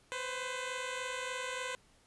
10% pulse tone pair together, 502 / 525.4 Hz, B4 / C5, +28 / +7 cents, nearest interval minor second, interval 79 cents, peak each -30 / -33 dBFS, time 0.12-1.75 s, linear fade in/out 0 ms, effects pink hiss -66 dBFS RMS until 2.06 s + resampled to 24000 Hz

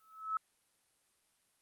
sine tone with exponential growth, 1299 Hz, E6, 26 cents flat, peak -29 dBFS, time 0-0.37 s, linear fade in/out 2 ms, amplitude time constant 80 ms, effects white hiss -74 dBFS RMS until 1.61 s + Opus 32 kbps

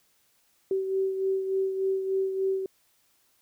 sine beating tone pair, 383.4 / 386.8 Hz, G4 / G4, -38 / -23 cents, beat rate 3.4 Hz, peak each -25 / -34 dBFS, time 0.71-2.66 s, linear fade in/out 2 ms, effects white hiss -67 dBFS RMS until 3.41 s

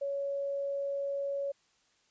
sine tone, 559 Hz, C#5, 14 cents sharp, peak -31 dBFS, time 0.01-1.52 s, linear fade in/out 10 ms, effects white hiss -70 dBFS RMS until 2.1 s + resampled to 16000 Hz

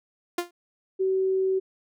sawtooth tone with exponential decay, 349.2 Hz, F4, in tune, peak -18 dBFS, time 0.38-0.51 s, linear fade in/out 5 ms, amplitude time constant 28 ms
sine tone, 380 Hz, F#4, 46 cents sharp, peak -21 dBFS, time 0.99-1.6 s, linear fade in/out 20 ms
effects none

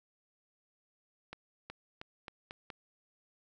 accelerating click train, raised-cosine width 0.3 ms, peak -27 dBFS, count 6, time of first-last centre 1.33-2.702 s, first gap 370 ms, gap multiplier 0.85, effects none

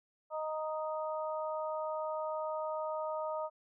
harmonic tone, 311.1 Hz, D#4, in tune, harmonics 2 / 3 / 4, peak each -36 / -40 / -42 dBFS, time 0.3-3.5 s, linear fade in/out 50 ms, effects none

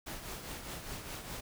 pink noise with tremolo, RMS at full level -41 dBFS, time 0.06-1.41 s, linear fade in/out 10 ms, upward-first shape triangle, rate 4.9 Hz, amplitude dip 55%, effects none

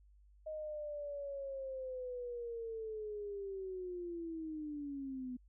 sine linear sweep, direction down, 625 to 246.9 Hz, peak -40 dBFS, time 0.46-5.37 s, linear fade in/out 10 ms, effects added 50 Hz sine -61 dBFS peak until 5.48 s

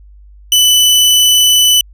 sawtooth tone, 2989 Hz, F#7, 17 cents sharp, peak -3 dBFS, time 0.52-1.81 s, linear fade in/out 2 ms, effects added 50 Hz sine -36 dBFS peak until 1.93 s

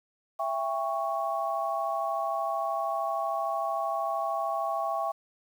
sine chord, C# diminished, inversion first, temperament just, 665.2 / 798.3 / 1108.7 Hz, E5 / G5 / C#6, +16 / +31 / 0 cents, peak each -31 / -32 / -32 dBFS, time 0.39-5.12 s, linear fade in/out 10 ms, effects 9-bit

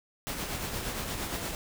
pink noise with tremolo, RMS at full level -33 dBFS, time 0.27-1.55 s, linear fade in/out 0 ms, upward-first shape triangle, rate 8.6 Hz, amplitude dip 45%, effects none

